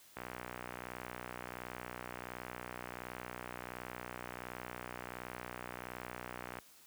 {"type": "click train", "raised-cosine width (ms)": 0.5, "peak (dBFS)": -27, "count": 395, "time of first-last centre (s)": [0.17, 6.587], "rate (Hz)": 61.4, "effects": ["white hiss -61 dBFS RMS until 6.86 s", "high-pass 60 Hz 12 dB/octave"]}